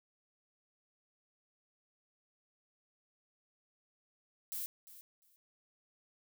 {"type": "noise with echo", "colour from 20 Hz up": "violet", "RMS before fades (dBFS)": -40, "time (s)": [4.52, 4.66], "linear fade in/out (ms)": 0, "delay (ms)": 350, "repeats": 2, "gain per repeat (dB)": -15, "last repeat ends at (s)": 5.36, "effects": []}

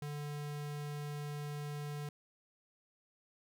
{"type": "tone", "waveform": "square", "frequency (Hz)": 146.83, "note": "D3", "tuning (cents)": 0, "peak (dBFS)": -40, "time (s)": [0.02, 2.09], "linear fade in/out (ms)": 2, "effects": []}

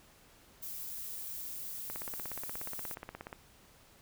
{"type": "noise", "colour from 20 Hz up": "violet", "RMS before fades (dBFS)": -42, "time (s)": [0.62, 2.95], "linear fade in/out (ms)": 10}
{"type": "click train", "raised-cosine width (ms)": 0.5, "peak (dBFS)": -27, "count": 25, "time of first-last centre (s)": [1.9, 3.329], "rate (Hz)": 16.8}
{"effects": ["pink hiss -61 dBFS RMS until 4.01 s"]}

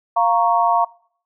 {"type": "chord", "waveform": "sine", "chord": "Bb minor", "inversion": "second", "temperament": "equal", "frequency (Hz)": [698.5, 932.3, 1108.7], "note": ["F5", "Bb5", "Db6"], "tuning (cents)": [0, 0, 0], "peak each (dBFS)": [-17, -17, -19], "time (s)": [0.16, 0.85], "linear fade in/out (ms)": 10, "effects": ["noise-tail reverb RT60 0.6 s tail -24 dB re dry"]}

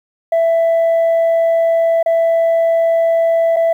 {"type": "tone with dropouts", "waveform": "sine", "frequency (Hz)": 663, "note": "E5", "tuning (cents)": 10, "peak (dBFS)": -8, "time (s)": [0.32, 3.73], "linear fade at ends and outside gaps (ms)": 5, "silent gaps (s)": [[2.029, 2.06], [3.562, 3.566]], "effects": ["tanh soft clip ceiling -9 dBFS", "8-bit"]}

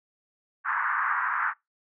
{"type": "band-pass noise", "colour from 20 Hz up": "white", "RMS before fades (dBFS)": -27, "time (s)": [0.64, 1.54], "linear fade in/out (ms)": 50, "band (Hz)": [980, 1700], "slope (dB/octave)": 48, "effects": ["noise-tail reverb RT60 0.2 s tail -25 dB re dry"]}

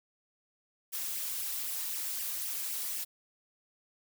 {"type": "noise with flanger", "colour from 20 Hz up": "blue", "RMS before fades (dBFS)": -36, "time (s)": [0.92, 3.05], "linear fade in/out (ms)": 20, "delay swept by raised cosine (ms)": [0.36, 5.06], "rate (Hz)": 3.9, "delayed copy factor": 0.85, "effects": []}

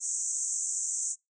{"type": "band-pass noise", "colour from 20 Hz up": "pink", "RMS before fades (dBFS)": -32, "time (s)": [0, 1.16], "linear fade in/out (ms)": 50, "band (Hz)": [6200, 8300], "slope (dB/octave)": 96, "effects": ["noise-tail reverb RT60 0.2 s tail -26 dB re dry"]}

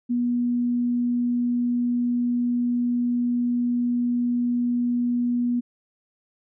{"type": "tone", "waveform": "sine", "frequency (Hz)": 242.3, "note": "B3", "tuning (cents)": -33, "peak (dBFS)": -20, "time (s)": [0.09, 5.61], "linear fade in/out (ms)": 20, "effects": []}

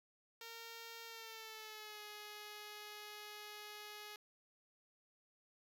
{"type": "tone with pitch glide", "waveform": "5% pulse", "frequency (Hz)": [460, 419.4], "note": ["A#4", "G#4"], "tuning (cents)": [-23, 17], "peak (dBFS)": -38, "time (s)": [0.41, 4.16], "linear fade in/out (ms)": 2, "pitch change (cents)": -160, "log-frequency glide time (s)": [1.05, 2.01], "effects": []}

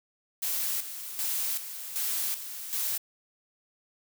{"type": "noise with tremolo", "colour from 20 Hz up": "blue", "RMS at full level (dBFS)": -30, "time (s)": [0.42, 2.98], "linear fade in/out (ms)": 10, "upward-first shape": "square", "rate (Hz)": 1.3, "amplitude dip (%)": 65, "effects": []}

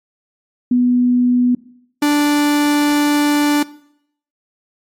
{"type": "tone pair in turn", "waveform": ["sine", "45% pulse"], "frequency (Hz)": [246.6, 293.2], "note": ["B3", "D4"], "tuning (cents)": [-2, -3], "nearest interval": "minor third", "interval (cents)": 299, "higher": "second", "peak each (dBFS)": [-10, -11], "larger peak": "first", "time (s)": [[0.71, 1.55], [2.02, 3.63]], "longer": "second", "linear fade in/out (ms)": 5, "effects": ["noise-tail reverb RT60 0.7 s tail -20 dB re dry", "MP3 64 kbps"]}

